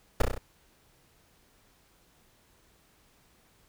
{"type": "noise with echo", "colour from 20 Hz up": "brown", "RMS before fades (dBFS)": -17, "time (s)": [0.2, 0.22], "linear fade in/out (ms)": 5, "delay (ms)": 32, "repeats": 5, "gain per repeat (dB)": -3, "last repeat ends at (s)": 0.38, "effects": ["pink hiss -64 dBFS RMS until 3.68 s"]}